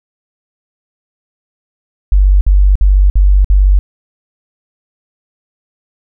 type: tone bursts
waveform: sine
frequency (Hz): 48.24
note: G1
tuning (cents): -27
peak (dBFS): -4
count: 5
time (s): 2.12-3.79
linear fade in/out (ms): 0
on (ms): 290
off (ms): 55
effects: none